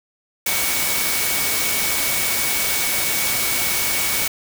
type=tone in noise; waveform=sine; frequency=2243 Hz; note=C#7; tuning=20 cents sharp; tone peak=-27 dBFS; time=0.46-4.28 s; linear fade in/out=5 ms; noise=white; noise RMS=-21 dBFS; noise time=0.46-4.28 s; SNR=-9 dB; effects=none